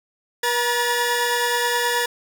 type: tone cluster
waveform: sawtooth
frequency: 481.2 / 953 / 1730 Hz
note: B4 / A#5 / A6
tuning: -45 / +38 / -30 cents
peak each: -20 dBFS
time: 0.43-2.06 s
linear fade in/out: 5 ms
effects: none